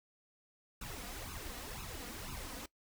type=noise with flanger; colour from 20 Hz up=pink; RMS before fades=-45 dBFS; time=0.81-2.66 s; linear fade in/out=5 ms; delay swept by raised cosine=0.76 to 4.16 ms; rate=2 Hz; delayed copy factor=+0.8; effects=noise-tail reverb RT60 0.1 s tail -20 dB re dry